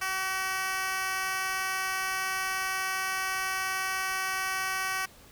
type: tone with high-pass filter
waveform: 10% pulse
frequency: 379.1 Hz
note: F#4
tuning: 42 cents sharp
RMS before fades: -31 dBFS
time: 0.01-5.06 s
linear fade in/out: 10 ms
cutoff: 1100 Hz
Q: 0.92
effects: pink hiss -54 dBFS RMS until 5.31 s